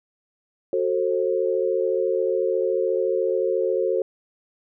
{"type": "chord", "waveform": "sine", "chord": "F# diminished", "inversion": "none", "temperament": "just", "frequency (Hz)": [370, 444, 532.8], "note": ["F#4", "A4", "C5"], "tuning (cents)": [0, 16, 31], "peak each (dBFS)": -24, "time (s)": [0.73, 4.02], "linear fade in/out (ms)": 2, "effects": []}